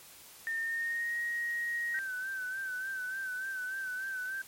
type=tone with pitch glide; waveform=sine; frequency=1816 to 1883.3 Hz; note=A#6 to A#6; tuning=-46 to +17 cents; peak=-31 dBFS; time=0.47-1.99 s; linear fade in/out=0 ms; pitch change=+63 cents; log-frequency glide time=0.6-1.17 s
type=tone with vibrato; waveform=sine; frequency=1534 Hz; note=G6; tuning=38 cents flat; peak=-34 dBFS; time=1.94-4.42 s; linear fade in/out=5 ms; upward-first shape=sine; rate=3.4 Hz; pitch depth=47 cents each way
effects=white hiss -53 dBFS RMS until 4.47 s + MP3 64 kbps